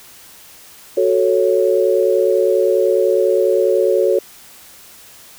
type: chord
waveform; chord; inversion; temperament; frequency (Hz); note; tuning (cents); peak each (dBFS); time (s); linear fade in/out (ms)
sine; F# minor; none; equal; 370 / 440 / 554.4; F#4 / A4 / C#5; 0 / 0 / 0; -16; 0.97-4.19; 5
effects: white hiss -42 dBFS RMS until 5.38 s